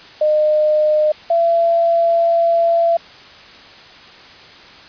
sine tone pair in turn, 610 / 674.5 Hz, D#5 / E5, -34 / +40 cents, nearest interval major second, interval 174 cents, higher second, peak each -11 dBFS, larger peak neither, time 0.21-1.12 / 1.3-2.97 s, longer second, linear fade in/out 5 ms, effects white hiss -40 dBFS RMS until 4.88 s + resampled to 11025 Hz

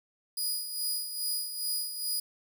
15% pulse tone with tremolo, 4927 Hz, D#8, 18 cents flat, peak -22 dBFS, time 0.37-2.2 s, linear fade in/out 5 ms, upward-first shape sine, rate 2.4 Hz, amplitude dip 60%, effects none

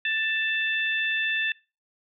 harmonic tone, 884 Hz, A5, 8 cents sharp, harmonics 2 / 3 / 4, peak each -26 / -28 / -32 dBFS, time 0.05-1.52 s, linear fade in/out 2 ms, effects noise-tail reverb RT60 0.3 s tail -23 dB re dry

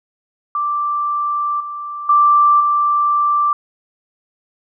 sine tone with level steps, 1174.7 Hz, D6, in tune, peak -16 / -24 / -8 / -12 dBFS, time 0.55-3.53 s, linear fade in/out 2 ms, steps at 1.6 / 2.09 / 2.6 s, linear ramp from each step 5 ms, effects none

